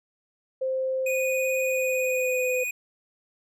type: tone with pitch glide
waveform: sine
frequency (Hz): 523.3 to 506.9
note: C5 to B4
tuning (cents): 0 to +45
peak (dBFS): -24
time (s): 0.61-2.64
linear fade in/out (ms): 10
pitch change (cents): -55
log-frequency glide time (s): 1.6-2.48
type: tone with vibrato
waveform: square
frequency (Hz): 2477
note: D#7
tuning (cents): -8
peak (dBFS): -28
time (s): 1.06-2.71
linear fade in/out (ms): 5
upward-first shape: sine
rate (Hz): 18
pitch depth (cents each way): 13
effects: none